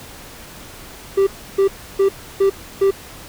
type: tone bursts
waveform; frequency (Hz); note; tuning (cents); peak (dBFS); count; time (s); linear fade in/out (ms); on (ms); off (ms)
triangle; 391.3; G4; -3; -9; 5; 1.17-2.91; 10; 100; 310
effects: pink hiss -38 dBFS RMS until 3.28 s